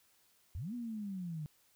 sine linear two-way sweep, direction up then down, 65.41 to 246.9 to 146.9 Hz, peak -38 dBFS, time 0.55-1.46 s, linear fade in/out 0 ms, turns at 0.74 s, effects white hiss -70 dBFS RMS until 1.75 s

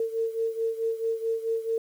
sine beating tone pair, 451.6 / 456.2 Hz, A4 / A#4, +45 / -37 cents, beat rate 4.6 Hz, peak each -27 / -31 dBFS, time 0-1.78 s, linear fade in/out 2 ms, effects 9-bit

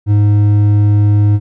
triangle tone with hard clipping, 103.6 Hz, G#2, 4 cents flat, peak -8 dBFS, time 0.06-1.4 s, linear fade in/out 50 ms, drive 9 dB, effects none

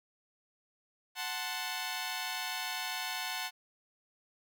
10% pulse chord, F# diminished, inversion none, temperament equal, 740 / 880 / 1046.5 Hz, F#5 / A5 / C6, 0 / 0 / 0 cents, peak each -30 / -31 / -33 dBFS, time 1.15-3.51 s, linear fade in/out 50 ms, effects none

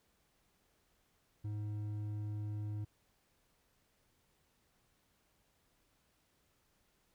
triangle tone with hard clipping, 105 Hz, G#2, 19 cents sharp, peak -39 dBFS, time 1.44-2.85 s, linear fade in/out 10 ms, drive 9 dB, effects pink hiss -75 dBFS RMS until 7.14 s

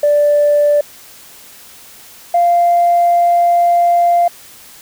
sine tone pair in turn, 586 / 694.5 Hz, D5 / F5, -4 / -10 cents, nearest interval minor third, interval 294 cents, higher second, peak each -7 dBFS, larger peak neither, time 0.03-0.81 / 2.34-4.28 s, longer second, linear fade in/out 5 ms, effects tanh soft clip ceiling -4 dBFS + white hiss -39 dBFS RMS until 4.81 s

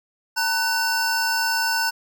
square tone cluster, 912 / 1501 / 5280 Hz, A#5 / F#6 / E8, -38 / +24 / +2 cents, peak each -25 / -24 / -27 dBFS, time 0.36-1.91 s, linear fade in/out 20 ms, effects none

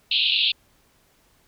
pink band-pass noise, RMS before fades -21 dBFS, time 0.11-0.52 s, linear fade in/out 5 ms, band 2600 to 4200 Hz, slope 96 dB/octave, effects pink hiss -61 dBFS RMS until 1.47 s

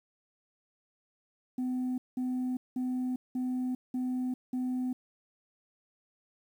sine tone bursts, 253.2 Hz, B3, 43 cents sharp, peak -27 dBFS, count 6, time 1.58-4.93 s, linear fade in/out 5 ms, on 400 ms, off 190 ms, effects tanh soft clip ceiling -28 dBFS + 10-bit

